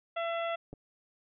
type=harmonic tone; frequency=672 Hz; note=E5; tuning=33 cents sharp; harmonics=1 / 2 / 3 / 4 / 5; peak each=-32 / -38 / -42 / -44 / -46 dBFS; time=0.16-0.56 s; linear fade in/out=10 ms
type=clicks; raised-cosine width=2 ms; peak=-31 / -36 dBFS; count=2; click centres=0.73 / 0.737 s
effects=none